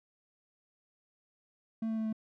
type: tone with pitch steps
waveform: triangle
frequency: 223.6 / 222.1 / 220.5 / 219 Hz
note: A3 / A3 / A3 / A3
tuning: +28 / +16 / +4 / -8 cents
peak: -29 dBFS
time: 1.82-2.128 s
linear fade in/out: 5 ms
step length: 77 ms
effects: none